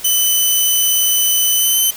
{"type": "tone with pitch glide", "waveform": "5% pulse", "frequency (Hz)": [3013, 3057], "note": ["F#7", "G7"], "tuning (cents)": [31, -44], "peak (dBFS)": -4, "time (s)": [0.04, 1.91], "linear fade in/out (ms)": 10, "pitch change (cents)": 25, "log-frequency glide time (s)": [1.55, 1.78], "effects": ["white hiss -33 dBFS RMS until 1.96 s"]}